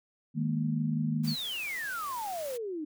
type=chord; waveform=sine; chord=D# suspended fourth; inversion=none; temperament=equal; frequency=155.56 / 207.7 / 233.1 Hz; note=D#3 / G#3 / A#3; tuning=0 / 0 / 0 cents; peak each=-30 / -35 / -31 dBFS; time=0.34-1.36 s; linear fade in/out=50 ms
type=noise; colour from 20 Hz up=white; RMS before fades=-45 dBFS; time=1.23-2.58 s; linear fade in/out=20 ms
type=exponential sweep; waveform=sine; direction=down; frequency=4699 to 292.2 Hz; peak=-33 dBFS; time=1.27-2.85 s; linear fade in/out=10 ms
effects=none